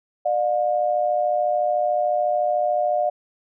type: tone pair together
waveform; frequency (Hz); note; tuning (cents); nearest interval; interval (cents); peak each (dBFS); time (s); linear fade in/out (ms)
sine; 601.2 / 715; D5 / F5; +40 / +41; minor third; 301; -21; 0.25-3.1; 10
effects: none